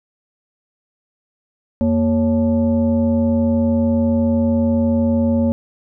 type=tone with frequency modulation; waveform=sine; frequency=233.1 Hz; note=A#3; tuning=in tune; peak=-13 dBFS; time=1.81-5.52 s; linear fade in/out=0 ms; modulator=320 Hz; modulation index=0.78; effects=none